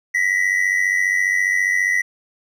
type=tone pair together; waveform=triangle; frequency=1911.2 / 2006 Hz; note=A#6 / B6; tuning=+43 / +26 cents; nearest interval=minor second; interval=83 cents; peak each=-17 dBFS; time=0.14-2.02 s; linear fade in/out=10 ms; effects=none